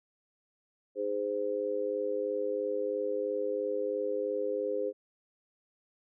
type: harmonic tone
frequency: 103 Hz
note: G#2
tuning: 14 cents flat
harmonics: 3 / 4 / 5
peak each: -40 / -33 / -32 dBFS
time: 0.95-4.93 s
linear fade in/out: 50 ms
effects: none